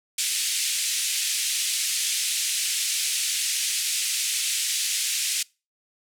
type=band-pass noise; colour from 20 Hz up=white; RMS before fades=-26 dBFS; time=0.18-5.43 s; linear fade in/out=5 ms; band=2300 to 9900 Hz; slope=24 dB/octave; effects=noise-tail reverb RT60 0.3 s tail -25 dB re dry